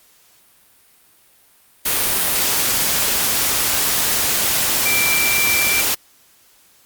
sine tone in noise, 2349 Hz, D7, in tune, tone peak -18 dBFS, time 4.85-5.82 s, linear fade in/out 10 ms, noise white, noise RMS -18 dBFS, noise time 1.85-5.95 s, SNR -3 dB, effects white hiss -53 dBFS RMS until 6.85 s + Opus 48 kbps

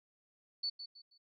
sine tone with echo, 4467 Hz, C#8, 12 cents sharp, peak -33 dBFS, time 0.63-0.7 s, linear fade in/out 10 ms, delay 160 ms, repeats 3, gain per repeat -10 dB, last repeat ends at 1.18 s, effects none

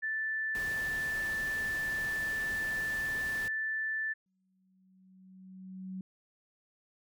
sine tone, 1760 Hz, A6, in tune, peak -31 dBFS, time 0.02-4.14 s, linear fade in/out 20 ms
pink noise, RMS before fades -45 dBFS, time 0.55-3.48 s, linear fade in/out 0 ms
sine tone with exponential growth, 187.7 Hz, F#3, 25 cents sharp, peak -36 dBFS, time 4.26-6.01 s, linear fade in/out 2 ms, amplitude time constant 380 ms
effects none

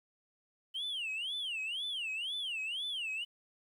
sine tone with vibrato, 2987 Hz, F#7, 16 cents sharp, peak -33 dBFS, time 0.74-3.25 s, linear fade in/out 20 ms, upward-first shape sine, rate 2 Hz, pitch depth 280 cents each way, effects tanh soft clip ceiling -33 dBFS + 11-bit

